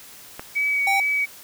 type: click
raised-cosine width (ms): 0.5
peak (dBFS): -17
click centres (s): 0.395
type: tone with vibrato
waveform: sine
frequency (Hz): 2267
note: C#7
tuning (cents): +38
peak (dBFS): -19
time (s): 0.55-1.26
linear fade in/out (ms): 20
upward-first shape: sine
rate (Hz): 2.3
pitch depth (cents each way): 15
type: tone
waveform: square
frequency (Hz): 787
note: G5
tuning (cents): +7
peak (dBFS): -21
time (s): 0.87-1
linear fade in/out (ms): 2
effects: white hiss -44 dBFS RMS until 1.43 s